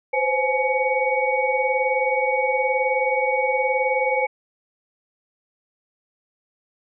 sine tone cluster, 509 / 528 / 845 / 2242 Hz, C5 / C5 / G#5 / C#7, -48 / +16 / +30 / +19 cents, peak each -24 dBFS, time 0.13-4.27 s, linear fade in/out 10 ms, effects none

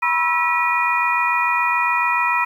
sine tone cluster, 971 / 1058 / 1317 / 1932 / 2449 Hz, B5 / C6 / E6 / B6 / D#7, -30 / +19 / -2 / -39 / -28 cents, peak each -20 / -28 / -23 / -24 / -21 dBFS, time 0.02-2.45 s, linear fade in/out 10 ms, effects 8-bit

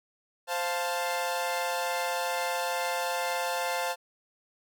sawtooth chord, F major, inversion second, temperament equal, 523.3 / 698.5 / 880 Hz, C5 / F5 / A5, 0 / 0 / 0 cents, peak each -29 dBFS, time 0.47-3.96 s, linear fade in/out 50 ms, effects none

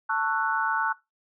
sine chord, F# minor seventh, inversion first, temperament just, 888 / 1110 / 1332 / 1480 Hz, A5 / C#6 / E6 / F#6, +16 / +2 / +18 / 0 cents, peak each -28 / -30 / -31 / -27 dBFS, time 0.09-0.93 s, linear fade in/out 10 ms, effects noise-tail reverb RT60 0.2 s tail -19 dB re dry

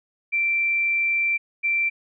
sine tone pair in turn, 2349 / 2349 Hz, D7 / D7, 0 / 0 cents, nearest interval unison, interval 0 cents, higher neither, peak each -19 dBFS, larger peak neither, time 0.32-1.38 / 1.63-1.9 s, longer first, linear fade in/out 20 ms, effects none

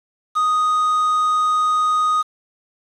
triangle tone with quantisation, 1244.5 Hz, D#6, in tune, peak -13 dBFS, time 0.35-2.23 s, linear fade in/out 20 ms, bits 6, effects low-pass 8000 Hz 12 dB/octave

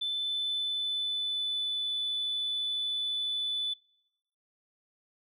sine tone with pitch glide, 3520 to 3486 Hz, A7 to A7, 0 to -17 cents, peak -28 dBFS, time 0.01-3.74 s, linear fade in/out 10 ms, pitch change -17 cents, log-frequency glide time 0.11-1.9 s, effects noise-tail reverb RT60 0.8 s tail -24 dB re dry + tanh soft clip ceiling -25 dBFS

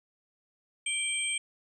sine tone cluster, 2342 / 3166 / 8310 Hz, D7 / G7 / C9, -5 / +17 / -13 cents, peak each -33 / -34 / -32 dBFS, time 0.86-1.38 s, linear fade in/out 5 ms, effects none

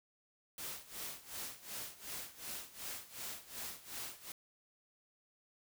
white noise with tremolo, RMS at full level -43 dBFS, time 0.58-4.32 s, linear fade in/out 2 ms, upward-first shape sine, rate 2.7 Hz, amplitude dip 85%, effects none

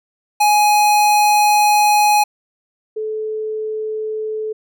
square / sine tone pair in turn, 836 / 433.5 Hz, G#5 / A4, +11 / -26 cents, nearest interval major seventh, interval 1137 cents, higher first, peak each -11 / -20 dBFS, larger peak first, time 0.4-2.24 / 2.96-4.53 s, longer first, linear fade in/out 10 ms, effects none

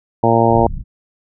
harmonic tone, 115.3 Hz, A#2, 19 cents flat, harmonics 1 / 2 / 3 / 4 / 5 / 6 / 7 / 8, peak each -18 / -18 / -18 / -18 / -18 / -18 / -18 / -18 dBFS, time 0.23-0.67 s, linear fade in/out 5 ms
pink low-pass noise, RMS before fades -24 dBFS, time 0.48-0.84 s, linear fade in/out 50 ms, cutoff 160 Hz, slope 24 dB/octave
effects none

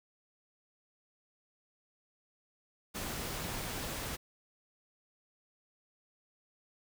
pink noise, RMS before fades -39 dBFS, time 2.94-4.17 s, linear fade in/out 20 ms, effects none

